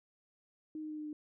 sine tone with pitch steps, 310.3 / 308 / 305.7 / 303.4 / 301.1 Hz, D#4 / D#4 / D#4 / D#4 / D4, -5 / -17 / -30 / -44 / +43 cents, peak -39 dBFS, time 0.75-1.13 s, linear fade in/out 2 ms, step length 76 ms, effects none

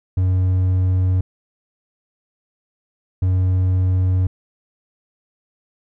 triangle tone pair in turn, 92.5 / 92.5 Hz, F#2 / F#2, 0 / 0 cents, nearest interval unison, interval 0 cents, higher neither, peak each -12 dBFS, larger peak neither, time 0.17-1.21 / 3.22-4.27 s, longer second, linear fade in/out 5 ms, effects none

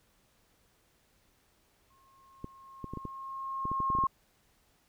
sine tone with exponential growth, 1075 Hz, C6, 47 cents sharp, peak -24 dBFS, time 1.9-4.07 s, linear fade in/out 5 ms, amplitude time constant 470 ms
clicks, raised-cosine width 3 ms, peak -25 dBFS, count 12, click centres 2.444 / 2.843 / 2.936 / 2.973 / 3.053 / 3.654 / 3.716 / 3.803 / 3.902 / 3.951 / 3.987 / 4.038 s
effects pink hiss -69 dBFS RMS until 4.88 s

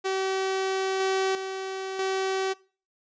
sawtooth tone with level steps, 382.3 Hz, G4, 43 cents flat, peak -21 / -19 / -27 / -21 dBFS, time 0.04-2.54 s, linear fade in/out 20 ms, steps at 1 / 1.35 / 1.99 s, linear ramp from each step 2 ms, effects noise-tail reverb RT60 0.4 s tail -23 dB re dry + resampled to 16000 Hz

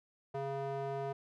square tone with band-pass filter, 137.6 Hz, C#3, 12 cents flat, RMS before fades -38 dBFS, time 0.34-1.13 s, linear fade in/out 10 ms, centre 600 Hz, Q 1.8, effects none

